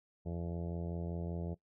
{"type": "harmonic tone", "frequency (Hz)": 85.2, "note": "F2", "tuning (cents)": -42, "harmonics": [1, 2, 3, 4, 5, 6, 7, 8, 9, 10], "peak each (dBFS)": [-40, -40, -54, -48, -48, -53, -52, -54, -65, -63], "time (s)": [0.25, 1.55], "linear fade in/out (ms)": 20, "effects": ["noise-tail reverb RT60 0.1 s tail -18 dB re dry"]}